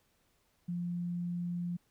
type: tone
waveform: sine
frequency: 174.61 Hz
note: F3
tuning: in tune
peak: -33 dBFS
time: 0.68-1.77 s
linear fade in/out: 10 ms
effects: pink hiss -73 dBFS RMS until 1.9 s